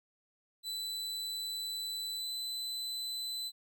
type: tone with pitch glide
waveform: 40% pulse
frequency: 3990 to 4020 Hz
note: B7 to B7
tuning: +17 to +30 cents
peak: -35 dBFS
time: 0.63-3.52 s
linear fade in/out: 50 ms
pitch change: +13 cents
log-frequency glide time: 2.17-2.31 s
effects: none